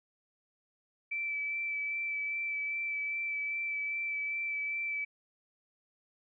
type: tone with vibrato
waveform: sine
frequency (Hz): 2319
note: D7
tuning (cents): -22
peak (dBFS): -32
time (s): 1.11-5.05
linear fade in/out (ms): 10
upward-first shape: sine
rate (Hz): 2.5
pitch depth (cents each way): 16
effects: none